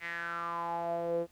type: tone with band-pass filter sweep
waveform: sawtooth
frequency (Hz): 170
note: F3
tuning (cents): -46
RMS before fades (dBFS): -35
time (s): 0-1.27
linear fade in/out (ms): 50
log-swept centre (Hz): 2100 to 440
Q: 6.6
effects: pink hiss -66 dBFS RMS until 1.31 s